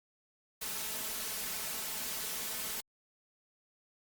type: noise with comb filter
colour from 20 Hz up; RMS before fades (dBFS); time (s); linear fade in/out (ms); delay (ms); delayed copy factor
white; -38; 0.61-2.81; 10; 4.6; +0.6
effects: Opus 48 kbps